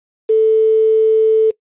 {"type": "tone with quantisation", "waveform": "sine", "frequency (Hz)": 440, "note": "A4", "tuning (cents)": 0, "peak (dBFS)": -8, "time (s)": [0.29, 1.51], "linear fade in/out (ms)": 10, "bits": 6, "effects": ["noise-tail reverb RT60 0.1 s tail -21 dB re dry", "resampled to 8000 Hz"]}